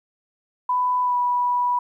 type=tone with pitch glide; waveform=sine; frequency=996 to 980 Hz; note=B5 to B5; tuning=+14 to -14 cents; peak=-18 dBFS; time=0.69-1.79 s; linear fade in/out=5 ms; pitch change=-28 cents; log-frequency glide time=1.02-1.16 s; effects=10-bit